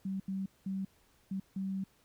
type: tone bursts at uneven times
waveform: sine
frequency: 192.4 Hz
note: G3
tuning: 32 cents flat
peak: -33 dBFS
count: 5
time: 0.05-0.2 / 0.28-0.46 / 0.66-0.85 / 1.31-1.4 / 1.56-1.84 s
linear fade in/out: 5 ms
effects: pink hiss -68 dBFS RMS until 2.04 s